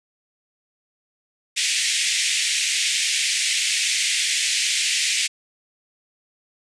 pink band-pass noise, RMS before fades -22 dBFS, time 1.56-5.28 s, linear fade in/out 20 ms, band 2000 to 9200 Hz, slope 48 dB/octave, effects none

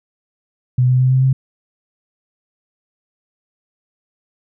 sine tone with pitch steps, 125.7 / 127.31 / 128.94 / 130.58 / 132.25 Hz, B2 / C3 / C3 / C3 / C3, +31 / -47 / -25 / -3 / +19 cents, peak -10 dBFS, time 0.78-1.33 s, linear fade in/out 5 ms, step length 110 ms, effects none

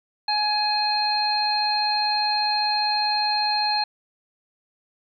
harmonic tone, 839 Hz, G#5, 17 cents sharp, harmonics 1 / 2 / 3 / 5, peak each -23 / -33 / -33 / -23 dBFS, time 0.28-3.84 s, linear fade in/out 5 ms, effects 10-bit

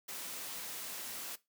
white noise, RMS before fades -43 dBFS, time 0.08-1.36 s, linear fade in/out 10 ms, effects noise-tail reverb RT60 0.2 s tail -18 dB re dry + high-pass 150 Hz 12 dB/octave

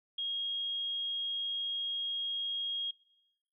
sine tone, 3267 Hz, G#7, 29 cents flat, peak -33 dBFS, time 0.18-2.91 s, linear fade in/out 5 ms, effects noise-tail reverb RT60 0.9 s tail -23 dB re dry

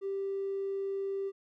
triangle tone, 392 Hz, G4, in tune, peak -28 dBFS, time 0.01-1.32 s, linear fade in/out 50 ms, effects tanh soft clip ceiling -29 dBFS

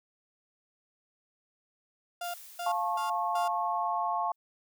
35% pulse tone bursts, 699 Hz, F5, 1 cent sharp, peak -32 dBFS, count 4, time 2.21-3.48 s, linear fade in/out 5 ms, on 130 ms, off 250 ms
blue noise with exponential decay, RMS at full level -45 dBFS, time 2.24-4.36 s, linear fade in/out 2 ms, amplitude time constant 460 ms
sine chord, F augmented, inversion none, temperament just, 698.5 / 873.1 / 1091.3 Hz, F5 / A5 / C#6, 0 / -14 / -27 cents, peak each -32 dBFS, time 2.66-4.32 s, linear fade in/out 5 ms
effects none

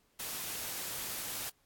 white noise, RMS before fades -39 dBFS, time 0.19-1.5 s, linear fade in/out 10 ms, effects pink hiss -72 dBFS RMS until 1.65 s + AAC 64 kbps

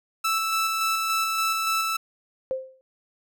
sawtooth tone with tremolo, 1318.5 Hz, E6, in tune, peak -18 dBFS, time 0.24-1.97 s, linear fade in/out 10 ms, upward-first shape square, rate 3.5 Hz, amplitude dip 25%
sine tone with exponential decay, 523.3 Hz, C5, in tune, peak -21 dBFS, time 2.51-2.81 s, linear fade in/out 0 ms, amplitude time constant 65 ms
effects none

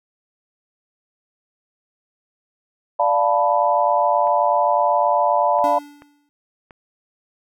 sine chord, B half-diminished seventh, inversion first, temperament equal, 587.3 / 698.5 / 880 / 987.8 Hz, D5 / F5 / A5 / B5, 0 / 0 / 0 / 0 cents, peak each -20 dBFS, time 2.99-5.79 s, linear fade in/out 10 ms
clicks, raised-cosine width 0.5 ms, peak -27 dBFS, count 4, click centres 4.273 / 5.587 / 6.021 / 6.708 s
square tone with exponential decay, 290 Hz, D4, 22 cents flat, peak -26 dBFS, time 5.64-6.29 s, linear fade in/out 0 ms, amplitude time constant 140 ms
effects none

